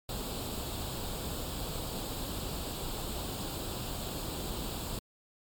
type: noise with comb filter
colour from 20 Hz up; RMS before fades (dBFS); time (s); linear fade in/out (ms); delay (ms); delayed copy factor
pink; -37; 0.09-4.99; 2; 0.25; +0.7
effects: MP3 96 kbps